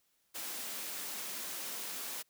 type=high-pass noise; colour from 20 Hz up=white; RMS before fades=-41 dBFS; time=0.34-2.23 s; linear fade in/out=20 ms; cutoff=180 Hz; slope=24 dB/octave; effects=white hiss -75 dBFS RMS until 2.29 s